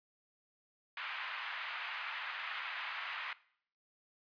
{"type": "band-pass noise", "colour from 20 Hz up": "white", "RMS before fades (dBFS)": -42, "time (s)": [0.97, 3.33], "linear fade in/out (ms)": 2, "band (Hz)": [960, 2700], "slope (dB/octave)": 24, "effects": ["noise-tail reverb RT60 0.6 s tail -20 dB re dry", "resampled to 11025 Hz"]}